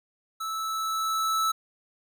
square tone with level ramp, 1311 Hz, E6, 10 cents flat, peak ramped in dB -31 to -23 dBFS, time 0.4-1.52 s, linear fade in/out 10 ms, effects none

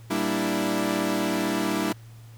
sawtooth chord, E half-diminished seventh, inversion first, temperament equal, 196 / 233.1 / 293.7 / 329.6 Hz, G3 / Bb3 / D4 / E4, 0 / 0 / 0 / 0 cents, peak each -25 / -28 / -25 / -24 dBFS, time 0.1-1.93 s, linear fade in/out 10 ms, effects added 114 Hz sine -43 dBFS peak until 2.37 s + pink hiss -56 dBFS RMS until 2.37 s

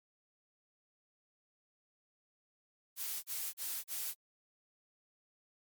blue noise bursts, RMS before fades -39 dBFS, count 4, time 2.96-4.145 s, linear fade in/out 50 ms, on 270 ms, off 35 ms, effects MP3 96 kbps

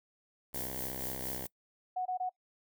5% pulse tone with vibrato, 64.8 Hz, C2, 16 cents flat, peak -30 dBFS, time 0.53-1.47 s, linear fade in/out 20 ms, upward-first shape sine, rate 13 Hz, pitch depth 58 cents each way
violet noise with tremolo, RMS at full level -38 dBFS, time 0.54-1.47 s, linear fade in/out 5 ms, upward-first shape sine, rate 4.3 Hz, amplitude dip 45%
sine tone bursts, 736 Hz, F#5, 9 cents flat, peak -31 dBFS, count 3, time 1.96-2.295 s, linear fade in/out 10 ms, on 97 ms, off 22 ms
effects noise-tail reverb RT60 0.1 s tail -23 dB re dry

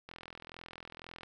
click train, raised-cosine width 0.3 ms, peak -30 dBFS, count 49, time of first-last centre 0.09-1.233 s, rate 42 Hz, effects none

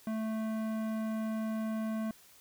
sine tone with tanh clipping, 220 Hz, A3, in tune, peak -34 dBFS, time 0.07-2.11 s, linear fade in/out 2 ms, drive 16 dB, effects white hiss -59 dBFS RMS until 2.4 s

